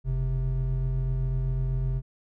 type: tone pair together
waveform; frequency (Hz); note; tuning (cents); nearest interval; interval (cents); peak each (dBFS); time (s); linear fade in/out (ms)
triangle; 46.25 / 130.81; F#1 / C3; 0 / 0; octave + tritone; 1800; -25; 0.04-2.02; 50
effects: none